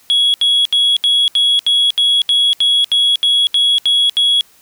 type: tone bursts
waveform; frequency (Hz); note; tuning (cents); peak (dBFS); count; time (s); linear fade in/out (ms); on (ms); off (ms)
sine; 3341; G#7; +10; -7; 14; 0.1-4.409; 0; 240; 73
effects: tanh soft clip ceiling -8 dBFS + white hiss -49 dBFS RMS until 4.61 s